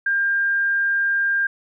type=tone; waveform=sine; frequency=1600 Hz; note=G6; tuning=35 cents sharp; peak=-17 dBFS; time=0.06-1.47 s; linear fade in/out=5 ms; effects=none